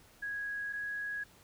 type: tone pair in turn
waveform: sine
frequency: 1657 / 1662.9 Hz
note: G#6 / G#6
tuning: -4 / +2 cents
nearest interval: unison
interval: 6 cents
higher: second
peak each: -35 / -35 dBFS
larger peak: neither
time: 0.22-0.73 / 0.73-1.24 s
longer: neither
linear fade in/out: 10 ms
effects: pink hiss -61 dBFS RMS until 1.43 s